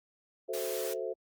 sine chord, F# half-diminished seventh, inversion none, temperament equal, 370 / 440 / 523.3 / 659.3 Hz, F#4 / A4 / C5 / E5, 0 / 0 / 0 / 0 cents, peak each -39 / -37 / -37 / -42 dBFS, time 0.48-1.14 s, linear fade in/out 20 ms
white high-pass noise, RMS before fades -41 dBFS, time 0.53-0.94 s, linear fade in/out 10 ms, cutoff 230 Hz, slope 96 dB/octave
effects Opus 32 kbps

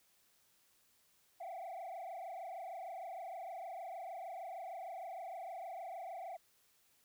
sine tone with frequency modulation, 720 Hz, F#5, 47 cents flat, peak -40 dBFS, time 1.4-6.37 s, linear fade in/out 10 ms, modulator 26.5 Hz, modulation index 2.3, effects tanh soft clip ceiling -42 dBFS + white hiss -72 dBFS RMS until 7.04 s

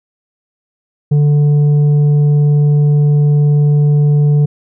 sine tone with tanh clipping, 146.83 Hz, D3, in tune, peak -8 dBFS, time 1.11-4.46 s, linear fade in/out 10 ms, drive 5 dB, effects none

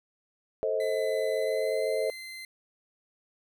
sine chord, A diminished, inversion none, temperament just, 440 / 528 / 633.6 Hz, A4 / C5 / Eb5, 0 / +16 / +31 cents, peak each -30 dBFS, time 0.63-2.1 s, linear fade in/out 0 ms
30% pulse tone with pitch glide, 2015 to 2070 Hz, B6 to C7, +34 to -19 cents, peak -37 dBFS, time 0.8-2.45 s, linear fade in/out 2 ms, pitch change +47 cents, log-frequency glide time 1.35-1.91 s
effects none

